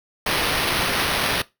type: noise with sample-and-hold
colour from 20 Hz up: violet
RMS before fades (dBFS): -22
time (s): 0.26-1.42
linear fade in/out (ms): 5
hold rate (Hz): 7350
effects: noise-tail reverb RT60 0.2 s tail -19 dB re dry